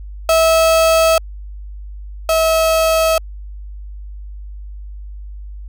35% pulse tone pair in turn, 650 / 645.9 Hz, E5 / E5, -24 / -35 cents, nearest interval unison, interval 11 cents, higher first, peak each -8 / -10 dBFS, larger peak first, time 0.29-1.18 / 2.29-3.18 s, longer neither, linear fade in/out 2 ms, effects added 50 Hz sine -28 dBFS peak until 5.68 s

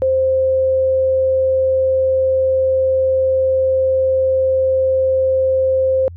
sine tone, 525 Hz, C5, 6 cents sharp, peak -12 dBFS, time 0.02-6.08 s, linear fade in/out 0 ms, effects added 86 Hz sine -31 dBFS peak until 6.16 s

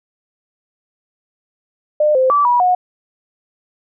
sine tone with pitch steps, 603 / 519 / 1157 / 970 / 727 Hz, D5 / C5 / D6 / B5 / F#5, +46 / -14 / -26 / -31 / -31 cents, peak -10 dBFS, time 2-2.75 s, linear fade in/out 5 ms, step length 150 ms, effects none

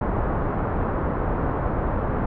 pink low-pass noise, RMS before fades -24 dBFS, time 0.01-2.26 s, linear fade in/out 5 ms, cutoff 1300 Hz, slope 24 dB/octave, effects none

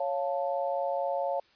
sine chord, Db augmented, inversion none, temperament equal, 554.4 / 698.5 / 880 Hz, Db5 / F5 / A5, 0 / 0 / 0 cents, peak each -30 / -32 / -35 dBFS, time 0-1.4 s, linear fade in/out 5 ms, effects white hiss -63 dBFS RMS until 1.55 s + resampled to 11025 Hz

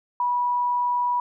sine tone, 976 Hz, B5, 21 cents flat, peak -20 dBFS, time 0.2-1.2 s, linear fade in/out 2 ms, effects none

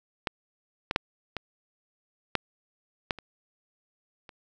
clicks, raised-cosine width 0.3 ms, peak -11 / -12 / -6 / -16 / -7 / -10 / -26 / -29 dBFS, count 8, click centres 0.272 / 0.911 / 0.961 / 1.367 / 2.353 / 3.108 / 3.187 / 4.292 s, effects none

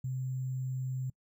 sine tone with sample-and-hold, 130 Hz, C3, 11 cents flat, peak -32 dBFS, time 0.04-1.1 s, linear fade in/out 5 ms, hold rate 7350 Hz, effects noise-tail reverb RT60 0.1 s tail -25 dB re dry

